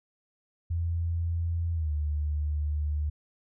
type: tone with pitch glide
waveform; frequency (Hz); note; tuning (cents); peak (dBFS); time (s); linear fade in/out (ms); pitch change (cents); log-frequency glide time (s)
sine; 84.3 to 74.67; E2 to D2; +39 to +29; -26; 0.7-3.1; 10; -210; 1.73-1.92
effects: none